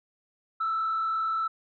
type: tone with frequency modulation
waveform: sine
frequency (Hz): 1320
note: E6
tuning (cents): +2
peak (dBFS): -24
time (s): 0.6-1.48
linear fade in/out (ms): 10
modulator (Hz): 42.9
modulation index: 0.49
effects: tanh soft clip ceiling -22 dBFS